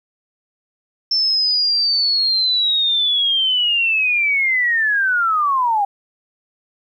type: linear sweep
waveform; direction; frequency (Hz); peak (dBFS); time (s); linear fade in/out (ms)
sine; down; 5350 to 784; -14; 1.11-5.85; 5
effects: 9-bit